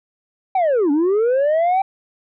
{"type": "linear two-way sweep", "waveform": "sine", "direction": "down then up", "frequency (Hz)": [784, 277.2, 784], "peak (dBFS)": -11, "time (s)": [0.55, 1.82], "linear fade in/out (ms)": 5, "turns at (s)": 0.91, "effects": ["tanh soft clip ceiling -13 dBFS"]}